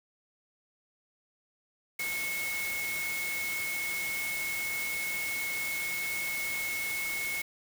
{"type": "tone in noise", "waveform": "sine", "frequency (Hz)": 2185, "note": "C#7", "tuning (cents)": -26, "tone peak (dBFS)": -32, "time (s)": [1.99, 7.42], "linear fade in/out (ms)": 5, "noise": "white", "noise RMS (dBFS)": -38, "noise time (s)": [1.99, 7.42], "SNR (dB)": 3, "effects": []}